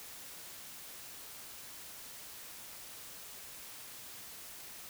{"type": "silence", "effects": ["white hiss -49 dBFS RMS until 4.89 s"]}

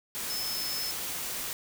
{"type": "tone in noise", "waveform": "sine", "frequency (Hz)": 5230, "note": "E8", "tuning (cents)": -15, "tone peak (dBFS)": -33, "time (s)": [0.3, 0.91], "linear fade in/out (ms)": 0, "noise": "white", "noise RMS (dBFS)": -35, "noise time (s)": [0.15, 1.53], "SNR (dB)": -1, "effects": []}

